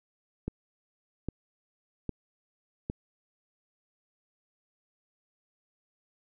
click train, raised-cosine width 3 ms, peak -19 dBFS, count 4, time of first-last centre 0.48-2.899 s, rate 1.24 Hz, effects none

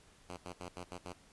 5% pulse tone bursts at uneven times, 89.2 Hz, F2, 37 cents sharp, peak -32 dBFS, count 6, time 0.29-0.37 / 0.45-0.53 / 0.6-0.69 / 0.76-0.84 / 0.91-0.98 / 1.05-1.13 s, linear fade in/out 5 ms, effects pink hiss -63 dBFS RMS until 1.32 s + resampled to 24000 Hz

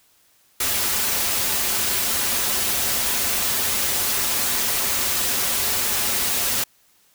white noise with comb filter, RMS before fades -22 dBFS, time 0.6-6.64 s, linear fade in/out 5 ms, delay 6.4 ms, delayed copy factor -0.5, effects white hiss -59 dBFS RMS until 7.14 s

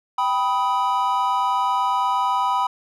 triangle chord, G augmented, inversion none, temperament equal with one note detuned, 784 / 987.8 / 1258.2 Hz, G5 / B5 / D#6, 0 / 0 / +19 cents, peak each -23 / -18 / -24 dBFS, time 0.18-2.67 s, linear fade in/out 5 ms, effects none

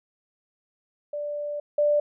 sine tone pair in turn, 587.3 / 589.4 Hz, D5 / D5, 0 / +6 cents, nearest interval unison, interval 6 cents, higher second, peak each -28 / -18 dBFS, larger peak second, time 1.13-1.6 / 1.78-2 s, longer first, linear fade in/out 5 ms, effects none

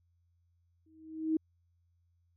sine tone with exponential growth, 317.1 Hz, D#4, 33 cents sharp, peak -24 dBFS, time 0.86-1.37 s, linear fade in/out 5 ms, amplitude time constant 110 ms, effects added 86 Hz sine -69 dBFS peak until 2.36 s

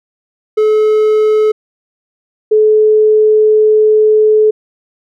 triangle / sine tone pair in turn, 430 / 430 Hz, A4 / A4, -40 / -40 cents, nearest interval unison, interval 0 cents, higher neither, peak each -5 dBFS, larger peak neither, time 0.57-1.52 / 2.51-4.51 s, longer second, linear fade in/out 10 ms, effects none

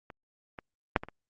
clicks, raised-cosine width 0.5 ms, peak -29 / -25 / -7 / -22 / -28 dBFS, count 5, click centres 0.102 / 0.588 / 0.962 / 1.035 / 1.086 s, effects Opus 48 kbps

